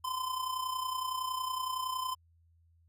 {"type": "tone with amplitude modulation", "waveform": "square", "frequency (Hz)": 1026, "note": "C6", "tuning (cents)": -34, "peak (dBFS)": -31, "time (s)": [0.04, 2.15], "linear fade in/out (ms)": 10, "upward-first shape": "sine", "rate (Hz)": 30.8, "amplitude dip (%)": 60, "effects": ["added 83 Hz sine -63 dBFS peak until 2.88 s"]}